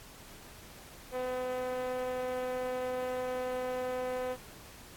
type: tone with band-pass filter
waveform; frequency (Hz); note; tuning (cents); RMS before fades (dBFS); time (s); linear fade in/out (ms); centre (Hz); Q
5% pulse; 253.1; B3; +43; -35; 1.11-4.37; 50; 510; 2.9
effects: pink hiss -52 dBFS RMS until 4.96 s + AAC 64 kbps